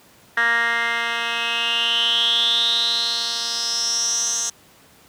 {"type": "tone with band-pass filter sweep", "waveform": "10% pulse", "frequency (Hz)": 233.1, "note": "A#3", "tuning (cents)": 0, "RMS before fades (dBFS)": -21, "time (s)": [0.37, 4.5], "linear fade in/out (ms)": 5, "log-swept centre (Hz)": [1800, 6600], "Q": 8.7, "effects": ["pink hiss -51 dBFS RMS until 5.08 s", "high-pass 100 Hz 12 dB/octave"]}